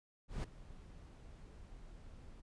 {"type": "noise with ADSR envelope", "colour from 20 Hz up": "brown", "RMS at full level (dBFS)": -36, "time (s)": [0.28, 2.42], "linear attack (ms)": 160, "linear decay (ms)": 4, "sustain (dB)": -18, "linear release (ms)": 24, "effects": ["resampled to 22050 Hz"]}